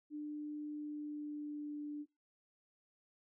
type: tone with pitch glide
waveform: sine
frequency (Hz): 298.4 to 295.1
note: D4 to D4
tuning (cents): +28 to +8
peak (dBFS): -40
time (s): 0.1-2.06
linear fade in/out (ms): 50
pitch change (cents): -20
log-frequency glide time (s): 0.73-1.81
effects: noise-tail reverb RT60 0.2 s tail -22 dB re dry